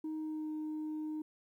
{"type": "tone with pitch glide", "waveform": "sine", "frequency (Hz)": [312.5, 308.4], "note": ["D#4", "D#4"], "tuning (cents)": [8, -15], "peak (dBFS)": -34, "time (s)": [0.04, 1.22], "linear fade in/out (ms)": 5, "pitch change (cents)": -23, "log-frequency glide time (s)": [0.16, 0.49], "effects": ["tanh soft clip ceiling -35 dBFS", "12-bit"]}